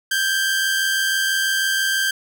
sawtooth tone pair together, 1568 / 1654.1 Hz, G6 / G#6, 0 / -7 cents, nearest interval minor second, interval 93 cents, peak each -15 / -23 dBFS, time 0.11-2.11 s, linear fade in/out 5 ms, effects none

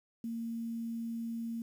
sine tone with quantisation, 230.1 Hz, A#3, 22 cents flat, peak -35 dBFS, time 0.24-1.62 s, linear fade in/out 2 ms, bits 10, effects none

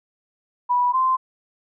sine tone pair in turn, 981 / 1039.3 Hz, B5 / C6, -12 / -12 cents, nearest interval minor second, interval 100 cents, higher second, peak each -16 dBFS, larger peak neither, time 0.69-0.93 / 0.93-1.17 s, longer neither, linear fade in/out 20 ms, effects none

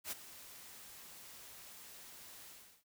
white noise with ADSR envelope, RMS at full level -39 dBFS, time 0.04-2.84 s, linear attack 75 ms, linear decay 22 ms, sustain -15 dB, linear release 360 ms, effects noise-tail reverb RT60 0.1 s tail -21 dB re dry

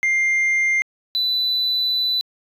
sine tone pair in turn, 2100 / 3987 Hz, C7 / B7, +6 / +16 cents, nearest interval major seventh, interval 1110 cents, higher second, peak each -13 / -16 dBFS, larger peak first, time 0.03-0.82 / 1.15-2.21 s, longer second, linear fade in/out 0 ms, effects tanh soft clip ceiling -15 dBFS

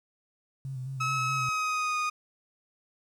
sine tone with vibrato, 131.5 Hz, C3, 9 cents sharp, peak -33 dBFS, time 0.65-1.49 s, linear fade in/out 0 ms, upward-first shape square, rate 4.7 Hz, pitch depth 42 cents each way
30% pulse tone with pitch glide, 1288 to 1235.5 Hz, E6 to D#6, -41 to -13 cents, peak -24 dBFS, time 1-2.1 s, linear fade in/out 10 ms, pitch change -72 cents, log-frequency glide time 1.24-1.99 s
effects low-pass 7000 Hz 12 dB/octave + 10-bit

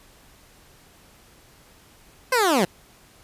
15% pulse linear sweep, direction down, 529 to 164 Hz, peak -11 dBFS, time 2.32-2.65 s, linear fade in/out 5 ms, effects pink hiss -53 dBFS RMS until 3.23 s + resampled to 32000 Hz

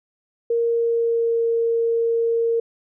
sine tone with pitch glide, 466.2 to 461.4 Hz, A#4 to A#4, 0 to -18 cents, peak -17 dBFS, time 0.5-2.6 s, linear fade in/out 5 ms, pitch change -18 cents, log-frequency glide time 0.61-1.43 s, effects none

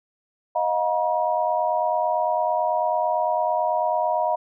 sine tone cluster, 626 / 715 / 956 Hz, D#5 / F5 / A#5, +10 / +41 / +43 cents, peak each -24 dBFS, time 0.55-4.36 s, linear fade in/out 10 ms, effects none

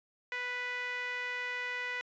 sawtooth tone with band-pass filter, 493.9 Hz, B4, in tune, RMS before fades -37 dBFS, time 0.32-2.01 s, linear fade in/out 0 ms, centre 2000 Hz, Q 3.7, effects resampled to 16000 Hz

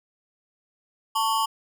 square ring-modulated tone, 1003 Hz, B5, 26 cents sharp, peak -19 dBFS, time 1.15-1.46 s, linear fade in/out 10 ms, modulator 113 Hz, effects none

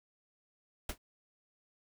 pink noise with exponential decay, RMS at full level -32 dBFS, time 0.89-0.98 s, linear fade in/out 5 ms, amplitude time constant 18 ms, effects none

